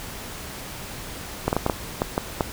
clicks, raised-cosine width 1 ms, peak -6 dBFS, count 8, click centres 1.48 / 1.529 / 1.566 / 1.664 / 1.698 / 2.019 / 2.179 / 2.408 s, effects pink hiss -36 dBFS RMS until 2.52 s

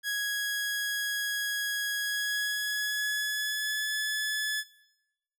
sawtooth tone with pitch glide, 1661.2 to 1718.8 Hz, G#6 to A6, 0 to -41 cents, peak -25 dBFS, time 0.03-4.64 s, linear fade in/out 50 ms, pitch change +59 cents, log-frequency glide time 1.98-3.88 s, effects noise-tail reverb RT60 0.9 s tail -18 dB re dry

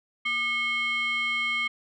sine tone with frequency modulation, 2178 Hz, C#7, 31 cents flat, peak -23 dBFS, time 0.25-1.68 s, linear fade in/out 10 ms, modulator 972 Hz, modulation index 0.73, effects tanh soft clip ceiling -21 dBFS

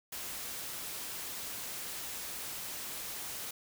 white noise, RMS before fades -41 dBFS, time 0.12-3.51 s, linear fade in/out 5 ms, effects none

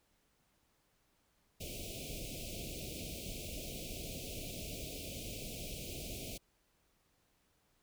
pink band-stop noise, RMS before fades -44 dBFS, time 1.6-6.38 s, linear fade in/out 10 ms, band 700 to 2300 Hz, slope 96 dB/octave, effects pink hiss -75 dBFS RMS until 7.82 s

